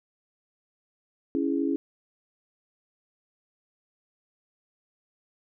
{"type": "chord", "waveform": "sine", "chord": "C# minor", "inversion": "none", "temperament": "equal", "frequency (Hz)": [277.2, 329.6, 415.3], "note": ["C#4", "E4", "G#4"], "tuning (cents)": [0, 0, 0], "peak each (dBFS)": [-26, -28, -32], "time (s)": [1.35, 1.76], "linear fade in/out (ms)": 0, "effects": []}